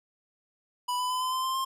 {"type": "tone with pitch steps", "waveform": "square", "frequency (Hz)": [987.8, 999.3, 1010.9, 1022.6, 1034.5, 1046.5, 1058.7], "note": ["B5", "B5", "B5", "C6", "C6", "C6", "C6"], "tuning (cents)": [0, 20, 40, -40, -20, 0, 20], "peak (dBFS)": -28, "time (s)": [0.88, 1.65], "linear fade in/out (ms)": 10, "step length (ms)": 110, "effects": ["resampled to 32000 Hz"]}